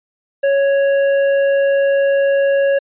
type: tone with tanh clipping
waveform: sine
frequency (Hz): 554.4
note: C#5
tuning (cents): 0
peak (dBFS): -13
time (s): 0.43-2.79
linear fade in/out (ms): 10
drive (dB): 10
effects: resampled to 8000 Hz